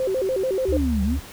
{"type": "tone with vibrato", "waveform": "sine", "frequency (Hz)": 445.9, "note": "A4", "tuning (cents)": 23, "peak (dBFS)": -20, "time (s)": [0, 0.77], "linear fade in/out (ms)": 2, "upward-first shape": "square", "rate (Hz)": 6.9, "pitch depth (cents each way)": 270}
{"type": "tone", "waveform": "sine", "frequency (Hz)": 72.5, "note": "D2", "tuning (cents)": -22, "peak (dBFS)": -22, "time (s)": [0.68, 1.2], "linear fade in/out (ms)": 10}
{"type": "linear two-way sweep", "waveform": "sine", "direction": "down then up", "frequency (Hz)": [328.6, 185, 288.2], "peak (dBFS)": -21, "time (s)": [0.7, 1.18], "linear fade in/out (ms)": 50, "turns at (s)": 1.03}
{"effects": ["pink hiss -41 dBFS RMS until 1.32 s"]}